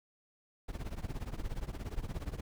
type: noise with tremolo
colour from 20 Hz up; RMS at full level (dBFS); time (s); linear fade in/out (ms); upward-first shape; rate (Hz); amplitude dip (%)
brown; -35; 0.68-2.41; 10; triangle; 17; 95
effects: none